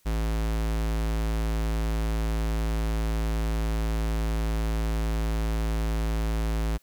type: tone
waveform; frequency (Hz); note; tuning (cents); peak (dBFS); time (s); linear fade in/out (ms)
square; 54.7; A1; -9; -25; 0.05-6.78; 20
effects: white hiss -64 dBFS RMS until 6.82 s